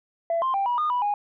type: tone with pitch steps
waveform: sine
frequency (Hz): 671 / 1049 / 788 / 970 / 1223 / 983 / 823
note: E5 / C6 / G5 / B5 / D#6 / B5 / G#5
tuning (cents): +31 / +4 / +9 / -31 / -30 / -8 / -16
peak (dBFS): -20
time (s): 0.3-1.14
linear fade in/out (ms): 2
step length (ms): 120
effects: tanh soft clip ceiling -18 dBFS